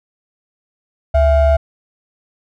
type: ring-modulated tone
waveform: triangle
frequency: 367.8 Hz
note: F#4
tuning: 10 cents flat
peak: -4 dBFS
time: 1.14-1.57 s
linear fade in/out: 10 ms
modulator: 296 Hz
effects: none